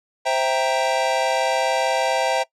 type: chord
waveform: square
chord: C dominant seventh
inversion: none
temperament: equal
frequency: 523.3 / 659.3 / 784 / 932.3 Hz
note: C5 / E5 / G5 / Bb5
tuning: 0 / 0 / 0 / 0 cents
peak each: -25 / -24 / -24 / -26 dBFS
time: 0.25-2.44 s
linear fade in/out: 20 ms
effects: noise-tail reverb RT60 0.1 s tail -21 dB re dry + low-pass 7000 Hz 12 dB/octave